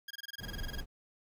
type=tone bursts; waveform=20% pulse; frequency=1633 Hz; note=G#6; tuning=30 cents flat; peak=-36 dBFS; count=15; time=0.08-0.806 s; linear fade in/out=5 ms; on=26 ms; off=24 ms
type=noise; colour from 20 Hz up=brown; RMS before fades=-40 dBFS; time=0.38-0.86 s; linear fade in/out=50 ms
effects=none